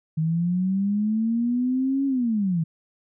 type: linear two-way sweep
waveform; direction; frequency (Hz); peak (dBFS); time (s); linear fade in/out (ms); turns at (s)
sine; up then down; 155.56 to 277.2 to 155.56; -20; 0.17-2.64; 10; 2.06
effects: none